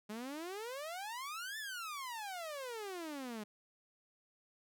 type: exponential two-way sweep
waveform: sawtooth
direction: up then down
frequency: 204.3 to 1791 to 204.3 Hz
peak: -38 dBFS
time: 0.09-3.44 s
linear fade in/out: 10 ms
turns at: 1.58 s
effects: none